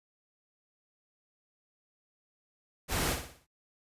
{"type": "noise with echo", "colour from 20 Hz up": "pink", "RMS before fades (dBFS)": -31, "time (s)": [2.88, 3.17], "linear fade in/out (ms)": 50, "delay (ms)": 60, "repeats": 5, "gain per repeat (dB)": -7, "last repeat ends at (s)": 3.47, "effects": ["noise-tail reverb RT60 0.1 s tail -19 dB re dry", "resampled to 32000 Hz"]}